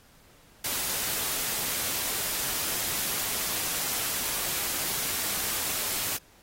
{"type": "noise", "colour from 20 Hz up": "white", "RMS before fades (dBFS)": -30, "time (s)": [0.64, 6.17], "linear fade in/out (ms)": 5, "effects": ["pink hiss -58 dBFS RMS until 6.42 s", "AAC 48 kbps"]}